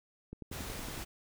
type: click train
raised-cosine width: 3 ms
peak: -30 dBFS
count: 8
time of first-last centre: 0.33-0.978 s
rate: 10.8 Hz
type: noise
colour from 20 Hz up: pink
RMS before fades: -42 dBFS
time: 0.51-1.05 s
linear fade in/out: 20 ms
effects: none